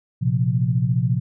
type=chord; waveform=sine; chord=Bb suspended second; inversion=none; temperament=equal; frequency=116.54 / 130.81 / 174.61 Hz; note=Bb2 / C3 / F3; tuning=0 / 0 / 0 cents; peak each=-21 / -20 / -24 dBFS; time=0.21-1.2 s; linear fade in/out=20 ms; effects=none